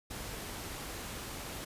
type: noise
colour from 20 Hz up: pink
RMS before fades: -42 dBFS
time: 0.1-1.65 s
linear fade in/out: 10 ms
effects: resampled to 32000 Hz